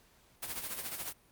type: noise with tremolo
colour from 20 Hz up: white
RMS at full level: -37 dBFS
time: 0.42-1.13 s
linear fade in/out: 10 ms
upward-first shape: sine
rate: 14 Hz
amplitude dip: 60%
effects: pink hiss -65 dBFS RMS until 1.31 s + Opus 48 kbps